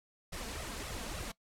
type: noise with flanger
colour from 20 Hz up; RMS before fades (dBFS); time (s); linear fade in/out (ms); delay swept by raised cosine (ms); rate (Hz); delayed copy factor
pink; -41; 0.32-1.32; 10; 1.5 to 4.5; 3.5; +0.75
effects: noise-tail reverb RT60 0.1 s tail -20 dB re dry + low-pass 11000 Hz 12 dB/octave